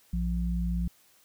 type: tone pair together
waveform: sine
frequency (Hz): 58.84 / 174.61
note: A#1 / F3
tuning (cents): +17 / 0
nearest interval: octave + perfect fifth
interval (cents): 1883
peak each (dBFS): -28 / -30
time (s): 0.13-0.88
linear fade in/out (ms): 5
effects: white hiss -62 dBFS RMS until 1.24 s